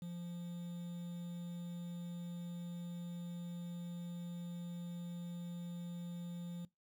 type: tone with quantisation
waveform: triangle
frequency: 173.6 Hz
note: F3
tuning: 10 cents flat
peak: -40 dBFS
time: 0.02-6.65 s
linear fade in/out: 2 ms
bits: 10
effects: noise-tail reverb RT60 0.2 s tail -21 dB re dry